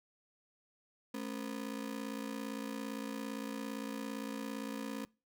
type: ring-modulated tone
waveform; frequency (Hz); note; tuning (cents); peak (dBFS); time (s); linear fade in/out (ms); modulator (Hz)
35% pulse; 245.1; B3; -13; -34; 1.14-5.05; 0; 28.8
effects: noise-tail reverb RT60 0.3 s tail -23 dB re dry